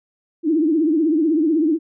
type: tone with vibrato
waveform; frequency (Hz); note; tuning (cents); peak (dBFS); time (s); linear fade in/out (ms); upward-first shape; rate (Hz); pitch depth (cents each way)
sine; 315; D#4; +21; -14; 0.43-1.79; 50; triangle; 16; 160
effects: none